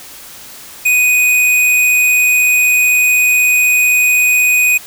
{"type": "tone", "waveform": "square", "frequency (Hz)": 2489, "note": "D#7", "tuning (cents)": 0, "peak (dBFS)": -9, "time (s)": [0.85, 4.78], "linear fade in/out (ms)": 10, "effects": ["white hiss -34 dBFS RMS until 4.86 s"]}